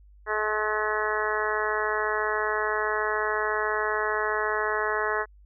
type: harmonic tone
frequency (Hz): 213.8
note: A3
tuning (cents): -49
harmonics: 2 / 3 / 4 / 5 / 6 / 7 / 8 / 9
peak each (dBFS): -30 / -34 / -34 / -31 / -34 / -33 / -31 / -35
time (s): 0.26-5.26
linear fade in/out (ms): 50
effects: added 50 Hz sine -50 dBFS peak until 5.45 s